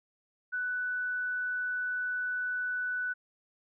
sine tone, 1489 Hz, F#6, 11 cents sharp, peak -30 dBFS, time 0.52-3.14 s, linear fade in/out 20 ms, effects none

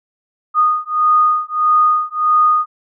sine beating tone pair, 1233 / 1234.6 Hz, D#6 / D#6, -16 / -14 cents, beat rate 1.6 Hz, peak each -14 dBFS, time 0.54-2.66 s, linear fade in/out 50 ms, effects none

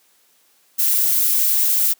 violet noise, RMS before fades -17 dBFS, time 0.78-1.94 s, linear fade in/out 20 ms, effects white hiss -58 dBFS RMS until 1.99 s + high-pass 200 Hz 12 dB/octave

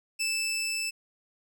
20% pulse tone with level ramp, 2637 Hz, E7, in tune, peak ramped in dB -22 to -25 dBFS, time 0.19-0.91 s, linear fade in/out 20 ms, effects none

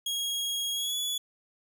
sawtooth tone with pitch glide, 3291 to 3411 Hz, G#7 to G#7, -16 to +46 cents, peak -26 dBFS, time 0.06-1.18 s, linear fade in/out 5 ms, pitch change +62 cents, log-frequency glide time 0.73-0.97 s, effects none

